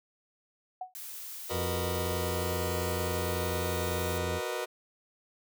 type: tone with exponential decay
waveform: sine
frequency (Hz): 740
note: F#5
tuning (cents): 0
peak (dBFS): -31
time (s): 0.81-0.94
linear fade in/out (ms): 5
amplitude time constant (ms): 27
type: noise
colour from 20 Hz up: blue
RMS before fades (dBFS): -42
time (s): 0.95-4.18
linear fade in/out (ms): 0
type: chord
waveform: sawtooth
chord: B major seventh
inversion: second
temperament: just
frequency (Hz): 370.4 / 463 / 493.9 / 617.4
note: F#4 / A#4 / B4 / D#5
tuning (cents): +2 / -12 / 0 / -14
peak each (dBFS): -34 / -34 / -33 / -34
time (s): 1.49-4.66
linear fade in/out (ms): 20
type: harmonic tone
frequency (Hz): 87.1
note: F2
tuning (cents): -4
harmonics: 1 / 2 / 3 / 4 / 5 / 7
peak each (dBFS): -34 / -40 / -44 / -46 / -48 / -51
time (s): 1.5-4.41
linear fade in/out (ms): 50
effects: none